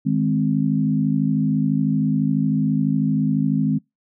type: chord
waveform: sine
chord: Ab major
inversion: second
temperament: equal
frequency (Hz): 155.56 / 207.7 / 261.6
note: Eb3 / Ab3 / C4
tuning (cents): 0 / 0 / 0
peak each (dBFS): -21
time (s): 0.05-3.79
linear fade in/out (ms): 20
effects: noise-tail reverb RT60 0.2 s tail -26 dB re dry